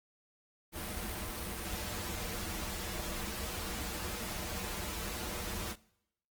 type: noise with comb filter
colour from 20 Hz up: pink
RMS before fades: -39 dBFS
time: 0.72-5.76 s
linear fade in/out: 50 ms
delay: 7.4 ms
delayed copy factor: -0.95
effects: noise-tail reverb RT60 0.8 s tail -22 dB re dry + Opus 32 kbps